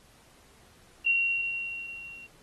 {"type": "tone with level ramp", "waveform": "sine", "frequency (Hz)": 2747, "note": "F7", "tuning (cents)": -29, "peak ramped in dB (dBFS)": [-20, -44], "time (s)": [1.06, 2.27], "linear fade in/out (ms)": 10, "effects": ["pink hiss -59 dBFS RMS until 2.42 s", "AAC 32 kbps"]}